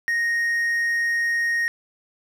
triangle tone, 1864.7 Hz, A#6, in tune, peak -18 dBFS, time 0.08-1.68 s, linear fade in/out 0 ms, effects none

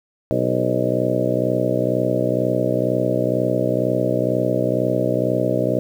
harmonic tone with a mistuned harmonic, 62.1 Hz, B1, 10 cents sharp, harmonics 2 / 3 / 4 / 5 / 6 / 7 / 8 / 9 / 10, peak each -25 / -27 / -27 / -25 / -28 / -30 / -25 / -24 / -24 dBFS, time 0.31-5.79 s, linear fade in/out 0 ms, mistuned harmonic 6, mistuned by +53 cents, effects 8-bit

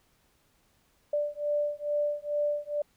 sine beating tone pair, 587.3 / 589.6 Hz, D5 / D5, 0 / +7 cents, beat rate 2.3 Hz, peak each -30 dBFS, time 1.13-2.82 s, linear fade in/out 5 ms, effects pink hiss -68 dBFS RMS until 2.96 s

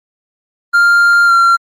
triangle tone with pitch glide, 1398 to 1373.2 Hz, F6 to F6, +1 to -30 cents, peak -4 dBFS, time 0.73-1.57 s, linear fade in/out 20 ms, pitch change -31 cents, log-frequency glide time 1.26-1.32 s, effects Opus 32 kbps

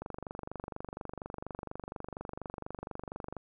click train, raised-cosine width 1 ms, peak -25 dBFS, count 82, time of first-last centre 0.02-3.367 s, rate 24.2 Hz, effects none

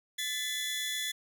sawtooth tone cluster, 1751 / 2017 / 3434 Hz, A6 / B6 / A7, -9 / +36 / -43 cents, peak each -37 / -35 / -31 dBFS, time 0.18-1.12 s, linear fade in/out 10 ms, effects none

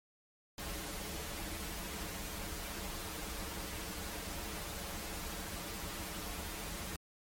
pink noise with comb filter, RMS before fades -42 dBFS, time 0.58-6.96 s, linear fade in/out 2 ms, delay 7.9 ms, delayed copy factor -0.9, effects MP3 64 kbps

